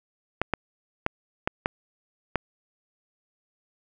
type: clicks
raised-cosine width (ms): 0.5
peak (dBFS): -8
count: 6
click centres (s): 0.416 / 0.537 / 1.064 / 1.475 / 1.659 / 2.357
effects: none